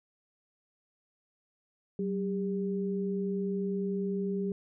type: tone pair together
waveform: sine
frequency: 189.97 / 400.8 Hz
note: F#3 / G4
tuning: +46 / +38 cents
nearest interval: octave + minor second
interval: 1292 cents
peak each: -31 / -33 dBFS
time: 1.99-4.52 s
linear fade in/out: 2 ms
effects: none